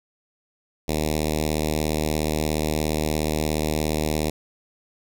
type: tone with notch filter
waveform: 5% pulse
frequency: 77 Hz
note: D#2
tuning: 17 cents flat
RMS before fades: -24 dBFS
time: 0.88-4.3 s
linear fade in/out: 5 ms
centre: 1300 Hz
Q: 0.53
effects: none